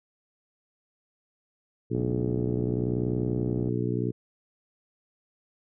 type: harmonic tone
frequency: 60.8 Hz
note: B1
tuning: 26 cents flat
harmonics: 2 / 3 / 4 / 5 / 6 / 7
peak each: -29 / -33 / -34 / -33 / -34 / -34 dBFS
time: 1.9-4.12 s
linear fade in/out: 20 ms
type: click train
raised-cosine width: 2 ms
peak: -25 dBFS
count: 124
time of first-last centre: 1.95-3.685 s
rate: 70.9 Hz
effects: none